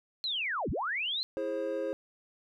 sine linear two-way sweep, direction down then up, 4211 to 33.06 to 4211 Hz, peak -30 dBFS, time 0.24-1.23 s, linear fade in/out 0 ms, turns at 0.7 s
triangle chord, E augmented, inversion none, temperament equal with one note detuned, 329.6 / 415.3 / 533 Hz, E4 / G#4 / B#4, 0 / 0 / +32 cents, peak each -36 / -35 / -31 dBFS, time 1.37-1.93 s, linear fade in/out 0 ms
effects none

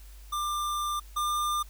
square tone pair in turn, 1191 / 1199.3 Hz, D6 / D6, +24 / +36 cents, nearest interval unison, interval 12 cents, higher second, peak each -29 / -27 dBFS, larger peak second, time 0.32-1 / 1.16-1.63 s, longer first, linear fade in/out 10 ms, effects added 50 Hz sine -45 dBFS peak until 1.69 s + white hiss -57 dBFS RMS until 1.69 s

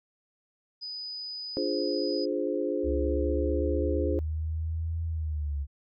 sine tone, 4978 Hz, D#8, in tune, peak -35 dBFS, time 0.81-2.26 s, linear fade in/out 20 ms
sine chord, D half-diminished seventh, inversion none, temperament equal with one note detuned, 293.7 / 349.2 / 418 / 523.3 Hz, D4 / F4 / Ab4 / C5, 0 / 0 / +11 / 0 cents, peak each -32 dBFS, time 1.57-4.19 s, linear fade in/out 0 ms
sine linear two-way sweep, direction up then down, 69.1 to 82.7 to 69.1 Hz, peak -28 dBFS, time 2.83-5.67 s, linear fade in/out 50 ms, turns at 5.04 s
effects none

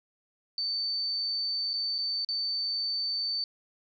sine tone with dropouts, 4551 Hz, C#8, 45 cents sharp, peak -28 dBFS, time 0.58-3.44 s, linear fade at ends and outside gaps 1 ms, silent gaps 1.733-1.738 / 1.982-1.986 / 2.248-2.288 s, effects none

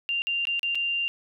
sine tone with dropouts, 2785 Hz, F7, 5 cents flat, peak -24 dBFS, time 0.09-1.08 s, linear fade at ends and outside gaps 0 ms, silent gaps 0.22-0.27 / 0.453-0.471 / 0.594-0.631 / 0.748-0.754 s, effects none

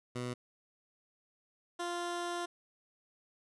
15% pulse tone pair in turn, 123.47 / 348.1 Hz, B2 / F4, 0 / -6 cents, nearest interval octave + tritone, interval 1794 cents, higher second, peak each -30 / -29 dBFS, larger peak second, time 0.15-0.34 / 1.79-2.46 s, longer second, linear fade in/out 10 ms, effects resampled to 24000 Hz

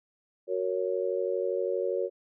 sine chord, F# major, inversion none, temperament just, 370 / 462.5 / 555 Hz, F#4 / A#4 / C#5, 0 / -14 / +2 cents, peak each -31 dBFS, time 0.47-2.1 s, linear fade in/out 50 ms, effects none

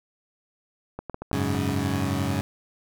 clicks, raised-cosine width 1 ms, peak -19 dBFS, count 7, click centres 0.99 / 1.097 / 1.144 / 1.22 / 1.314 / 1.549 / 1.692 s
20% pulse chord, F# suspended second, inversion none, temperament equal, 92.5 / 103.83 / 138.59 Hz, F#2 / G#2 / C#3, 0 / 0 / 0 cents, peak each -23 / -24 / -24 dBFS, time 1.33-2.41 s, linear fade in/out 0 ms
effects none

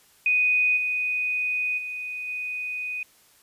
sine tone with level steps, 2489 Hz, D#7, in tune, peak -18 / -23 / -30 / -28 dBFS, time 0.26-3.03 s, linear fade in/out 2 ms, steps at 0.76 / 1.77 / 2.27 s, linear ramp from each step 20 ms, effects white hiss -58 dBFS RMS until 3.42 s + resampled to 32000 Hz

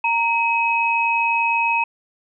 sine tone pair together, 927 / 2549 Hz, A#5 / D#7, -10 / +41 cents, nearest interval octave + tritone, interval 1751 cents, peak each -19 dBFS, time 0.04-1.84 s, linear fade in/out 5 ms, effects none

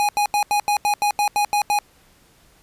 square tone bursts, 827 Hz, G#5, 8 cents flat, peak -17 dBFS, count 11, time 0-1.788 s, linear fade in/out 0 ms, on 88 ms, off 82 ms, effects pink hiss -55 dBFS RMS until 2.62 s + resampled to 32000 Hz

